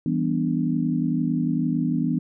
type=chord; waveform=sine; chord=E minor seventh; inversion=none; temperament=equal; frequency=164.81 / 196 / 246.9 / 293.7 Hz; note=E3 / G3 / B3 / D4; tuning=0 / 0 / 0 / 0 cents; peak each=-25 / -30 / -24 / -27 dBFS; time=0.06-2.19 s; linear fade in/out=2 ms; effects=none